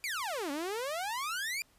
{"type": "exponential two-way sweep", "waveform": "sawtooth", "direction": "down then up", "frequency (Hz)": [2440, 272.1, 2440], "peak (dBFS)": -30, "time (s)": [0.04, 1.62], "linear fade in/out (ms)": 0, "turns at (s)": 0.51, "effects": ["pink hiss -66 dBFS RMS until 1.78 s", "resampled to 32000 Hz"]}